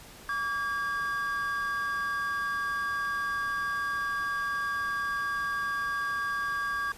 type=tone pair together; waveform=triangle; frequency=1148 / 1623.5 Hz; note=D6 / G#6; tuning=-40 / -40 cents; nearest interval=tritone; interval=600 cents; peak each=-30 / -29 dBFS; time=0.29-6.92 s; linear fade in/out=2 ms; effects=pink hiss -49 dBFS RMS until 6.97 s + resampled to 32000 Hz